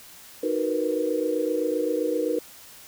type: chord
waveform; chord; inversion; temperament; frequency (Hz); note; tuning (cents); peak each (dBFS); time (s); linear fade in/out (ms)
sine; B major seventh; first; equal; 311.1 / 370 / 466.2 / 493.9; D#4 / F#4 / A#4 / B4; 0 / 0 / 0 / 0; -28 / -32 / -27 / -27; 0.43-2.39; 5
effects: white hiss -47 dBFS RMS until 2.87 s